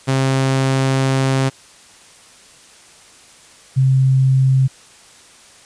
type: tone pair in turn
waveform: sawtooth / sine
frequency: 133.5 / 132.35 Hz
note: C3 / C3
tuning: +35 / +20 cents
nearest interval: unison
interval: 15 cents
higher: first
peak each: -10 dBFS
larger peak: neither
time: 0.07-1.5 / 3.76-4.68 s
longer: first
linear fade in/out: 20 ms
effects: white hiss -45 dBFS RMS until 5.65 s + resampled to 22050 Hz